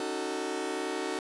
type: chord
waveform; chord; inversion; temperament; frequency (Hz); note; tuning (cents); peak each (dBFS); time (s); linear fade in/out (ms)
sawtooth; D# half-diminished seventh; third; just; 280 / 311.1 / 373.4 / 448; C#4 / D#4 / F#4 / A4; +18 / 0 / +16 / +31; -36 / -33 / -31 / -33; 0-1.19; 2
effects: resampled to 24000 Hz